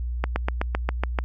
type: slowing click train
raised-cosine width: 0.5 ms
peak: -8 dBFS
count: 8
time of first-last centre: 0.24-1.188 s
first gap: 120 ms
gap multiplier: 1.04
effects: added 60 Hz sine -25 dBFS peak until 1.24 s + MP3 96 kbps